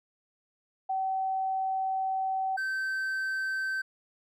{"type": "tone pair in turn", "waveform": ["sine", "triangle"], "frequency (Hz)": [764, 1548], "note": ["G5", "G6"], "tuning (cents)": [-45, -22], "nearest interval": "octave", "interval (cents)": 1223, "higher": "second", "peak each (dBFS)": -27, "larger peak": "neither", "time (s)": [[0.89, 2.57], [2.57, 3.82]], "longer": "first", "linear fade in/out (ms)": 10, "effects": []}